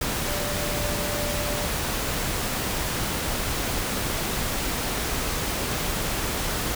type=tone in noise; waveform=sine; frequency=587.3 Hz; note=D5; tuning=in tune; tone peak=-32 dBFS; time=0.28-1.67 s; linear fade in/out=5 ms; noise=pink; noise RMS=-27 dBFS; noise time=0.01-6.75 s; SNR=-8 dB; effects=none